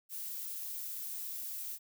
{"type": "noise", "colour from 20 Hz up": "violet", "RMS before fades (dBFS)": -41, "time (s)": [0.09, 1.79], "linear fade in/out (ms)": 50, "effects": []}